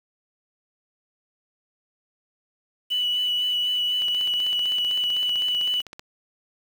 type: tone with vibrato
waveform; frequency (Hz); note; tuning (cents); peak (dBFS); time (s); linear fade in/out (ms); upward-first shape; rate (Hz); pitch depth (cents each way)
sine; 2960; F#7; 0; -21; 2.9-5.82; 20; sine; 4; 11
type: click train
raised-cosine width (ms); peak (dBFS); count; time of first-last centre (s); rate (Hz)
0.2; -21; 32; 4.02-5.995; 15.7
effects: 7-bit